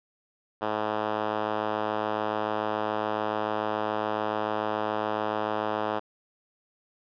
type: tone with band-pass filter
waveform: 5% pulse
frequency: 107 Hz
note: A2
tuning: 48 cents flat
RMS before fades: -29 dBFS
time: 0.61-6 s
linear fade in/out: 20 ms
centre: 690 Hz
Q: 0.63
effects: resampled to 11025 Hz